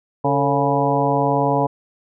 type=harmonic tone with a mistuned harmonic; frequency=140 Hz; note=C#3; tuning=18 cents sharp; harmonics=1 / 2 / 3 / 4 / 5 / 6 / 7; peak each=-23 / -23 / -23 / -23 / -23 / -23 / -23 dBFS; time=0.24-1.67 s; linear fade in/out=10 ms; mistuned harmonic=3; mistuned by=+86 cents; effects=none